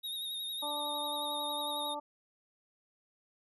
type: tone with vibrato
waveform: square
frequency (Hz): 3729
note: A#7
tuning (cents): 0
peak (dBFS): -37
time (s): 0.03-1.95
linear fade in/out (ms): 20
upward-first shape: sine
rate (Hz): 11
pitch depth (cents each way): 40
type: harmonic tone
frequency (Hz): 293.7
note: D4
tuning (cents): 0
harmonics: 1 / 2 / 3 / 4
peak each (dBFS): -47 / -42 / -38 / -45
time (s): 0.62-2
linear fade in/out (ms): 10
effects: none